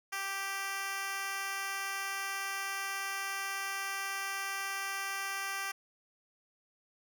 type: tone with high-pass filter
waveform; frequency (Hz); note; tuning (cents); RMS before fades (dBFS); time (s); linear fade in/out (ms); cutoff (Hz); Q
10% pulse; 391.7; G4; -1; -37; 0.12-5.72; 10; 1100; 0.74
effects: none